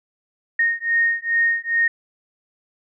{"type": "beating tone pair", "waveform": "sine", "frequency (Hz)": [1851, 1853.4], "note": ["A#6", "A#6"], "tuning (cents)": [-13, -10], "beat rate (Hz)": 2.4, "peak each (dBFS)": -20, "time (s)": [0.59, 1.88], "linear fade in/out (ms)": 5, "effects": []}